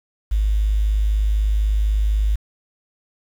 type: tone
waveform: sine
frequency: 52 Hz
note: G#1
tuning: 3 cents sharp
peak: -15 dBFS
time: 0.31-2.36 s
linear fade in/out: 10 ms
effects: 7-bit